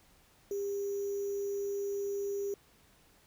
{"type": "tone with sample-and-hold", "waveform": "sine", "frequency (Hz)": 399.9, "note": "G4", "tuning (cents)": 35, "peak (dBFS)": -32, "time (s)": [0.51, 2.54], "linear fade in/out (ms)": 2, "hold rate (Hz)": 6300, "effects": ["pink hiss -64 dBFS RMS until 3.26 s"]}